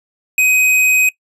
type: tone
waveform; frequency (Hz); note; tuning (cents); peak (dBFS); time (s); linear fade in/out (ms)
square; 2516; D#7; +19; -10; 0.38-1.09; 2
effects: noise-tail reverb RT60 0.1 s tail -21 dB re dry + resampled to 32000 Hz